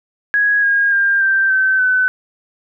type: tone with pitch steps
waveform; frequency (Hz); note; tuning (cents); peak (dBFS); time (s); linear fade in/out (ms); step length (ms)
sine; 1661.2 / 1629.8 / 1599.1 / 1568.9 / 1539.2 / 1510.2; G#6 / G#6 / G6 / G6 / G6 / F#6; 0 / -33 / +34 / +1 / -32 / +35; -11; 0.34-2.08; 0; 290
effects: none